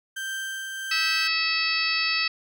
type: tone with tremolo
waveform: 35% pulse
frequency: 1568 Hz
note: G6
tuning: in tune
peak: -27 dBFS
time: 0.16-1.28 s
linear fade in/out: 10 ms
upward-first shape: triangle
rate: 1.4 Hz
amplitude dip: 35%
type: harmonic tone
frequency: 650 Hz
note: E5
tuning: 24 cents flat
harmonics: 2 / 3 / 4 / 5 / 6 / 7 / 8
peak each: -33 / -30 / -26 / -37 / -33 / -28 / -31 dBFS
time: 0.91-2.28 s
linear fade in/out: 5 ms
effects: none